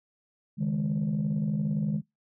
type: chord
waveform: sine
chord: C# suspended second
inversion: none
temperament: equal with one note detuned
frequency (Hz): 138.59 / 156.01 / 207.7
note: C#3 / D#3 / G#3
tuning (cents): 0 / +5 / 0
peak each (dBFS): -33 / -27 / -27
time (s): 0.57-2.02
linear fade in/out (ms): 50
effects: noise-tail reverb RT60 0.2 s tail -23 dB re dry + tanh soft clip ceiling -21 dBFS